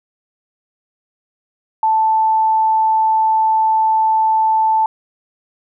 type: tone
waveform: sine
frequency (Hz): 880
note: A5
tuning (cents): 0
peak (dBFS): -11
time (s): 1.83-4.86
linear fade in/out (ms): 2
effects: none